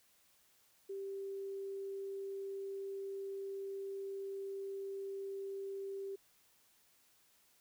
sine tone, 392 Hz, G4, in tune, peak -40 dBFS, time 0.89-6.16 s, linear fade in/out 10 ms, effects white hiss -70 dBFS RMS until 7.6 s

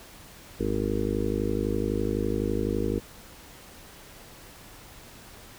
harmonic tone, 51.91 Hz, G#1, in tune, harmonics 1 / 2 / 4 / 5 / 6 / 7 / 8 / 9, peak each -33 / -33 / -33 / -33 / -33 / -33 / -33 / -33 dBFS, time 0.59-3 s, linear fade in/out 20 ms, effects pink hiss -48 dBFS RMS until 5.58 s

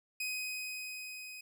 sawtooth tone with level ramp, 2510 Hz, D#7, 15 cents sharp, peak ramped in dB -31 to -42 dBFS, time 0.2-1.41 s, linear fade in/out 5 ms, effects none

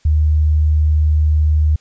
sine tone, 76.5 Hz, D#2, 29 cents flat, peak -10 dBFS, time 0.05-1.76 s, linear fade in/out 5 ms, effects white hiss -55 dBFS RMS until 1.8 s + resampled to 16000 Hz

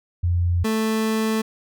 sine / 30% pulse tone pair in turn, 87.31 / 220 Hz, F2 / A3, 0 / 0 cents, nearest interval octave + major third, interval 1600 cents, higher second, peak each -17 dBFS, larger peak neither, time 0.23-0.64 / 0.64-1.42 s, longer second, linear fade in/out 10 ms, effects none

